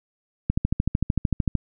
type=click train; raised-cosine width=5 ms; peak=-8 dBFS; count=15; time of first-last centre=0.5-1.553 s; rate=13.3 Hz; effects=none